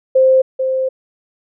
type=tone pair in turn; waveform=sine; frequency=523.3 / 523.3 Hz; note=C5 / C5; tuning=0 / 0 cents; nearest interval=unison; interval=0 cents; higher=neither; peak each=-7 / -14 dBFS; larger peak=first; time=0.15-0.42 / 0.59-0.89 s; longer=second; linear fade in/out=10 ms; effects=none